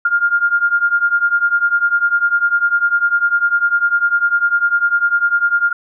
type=beating tone pair; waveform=sine; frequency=1400 / 1410 Hz; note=F6 / F6; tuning=+4 / +16 cents; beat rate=10 Hz; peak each=-16 / -14 dBFS; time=0.05-5.73 s; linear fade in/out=5 ms; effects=none